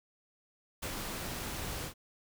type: noise with ADSR envelope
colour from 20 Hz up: pink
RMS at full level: -37 dBFS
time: 0.82-1.94 s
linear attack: 11 ms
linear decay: 78 ms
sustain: -2 dB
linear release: 90 ms
effects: none